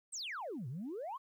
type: exponential two-way sweep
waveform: sine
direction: down then up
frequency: 8870 to 114.8 to 1149 Hz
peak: -38 dBFS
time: 0.12-1.18 s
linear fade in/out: 20 ms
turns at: 0.68 s
effects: tanh soft clip ceiling -36 dBFS + 12-bit